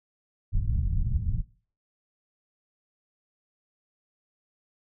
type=low-pass noise; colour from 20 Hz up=pink; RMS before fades=-26 dBFS; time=0.52-1.42 s; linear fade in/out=20 ms; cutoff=130 Hz; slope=24 dB/octave; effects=noise-tail reverb RT60 0.4 s tail -18 dB re dry